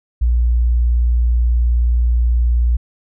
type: tone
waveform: sine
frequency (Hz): 59.4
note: A#1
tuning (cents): +33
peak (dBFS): -11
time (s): 0.21-2.77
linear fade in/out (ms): 10
effects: none